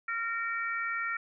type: harmonic tone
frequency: 460 Hz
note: A#4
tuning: 23 cents flat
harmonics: 3 / 4 / 5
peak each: -33 / -35 / -37 dBFS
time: 0.08-1.17 s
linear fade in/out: 5 ms
effects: none